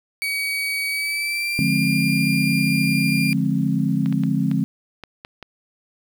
35% pulse tone with pitch glide, 2263 to 2396 Hz, C#7 to D7, +35 to +34 cents, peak -20 dBFS, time 0.22-3.33 s, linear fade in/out 0 ms, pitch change +99 cents, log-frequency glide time 0.88-1.69 s
sine chord, D half-diminished seventh, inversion none, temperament just, 146.83 / 176.2 / 211.4 / 264.3 Hz, D3 / F3 / Ab3 / C4, 0 / +16 / +31 / +18 cents, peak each -23 dBFS, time 1.59-4.64 s, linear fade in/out 0 ms
clicks, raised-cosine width 0.3 ms, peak -20 dBFS, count 7, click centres 4.06 / 4.126 / 4.236 / 4.514 / 5.037 / 5.249 / 5.427 s
effects 8-bit

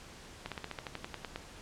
slowing click train, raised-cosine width 0.3 ms, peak -22 dBFS, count 12, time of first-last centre 0.46-1.36 s, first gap 57 ms, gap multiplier 1.07, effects pink hiss -51 dBFS RMS until 1.61 s + low-pass 8000 Hz 12 dB/octave

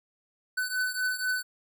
square beating tone pair, 1503 / 1507.1 Hz, F#6 / F#6, +27 / +31 cents, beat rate 4.1 Hz, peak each -30 / -33 dBFS, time 0.57-1.43 s, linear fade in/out 10 ms, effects none

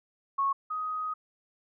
sine tone pair in turn, 1100 / 1253.7 Hz, C#6 / D#6, -14 / +13 cents, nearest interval major second, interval 227 cents, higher second, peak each -24 / -30 dBFS, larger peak first, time 0.38-0.53 / 0.7-1.14 s, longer second, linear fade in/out 10 ms, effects none

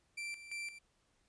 40% pulse tone with tremolo, 2349 Hz, D7, in tune, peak -39 dBFS, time 0.17-0.79 s, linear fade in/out 10 ms, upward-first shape square, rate 2.9 Hz, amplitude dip 70%, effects pink hiss -75 dBFS RMS until 1.28 s + resampled to 22050 Hz

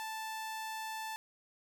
sawtooth tone, 880 Hz, A5, in tune, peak -35 dBFS, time 0-1.16 s, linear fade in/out 0 ms, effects none

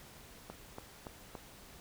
click train, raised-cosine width 1 ms, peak -29 dBFS, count 4, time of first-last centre 0.5-1.352 s, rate 3.52 Hz, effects pink hiss -55 dBFS RMS until 1.8 s

